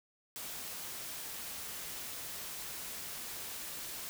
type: noise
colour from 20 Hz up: white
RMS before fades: -43 dBFS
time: 0.36-4.09 s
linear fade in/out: 0 ms
effects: none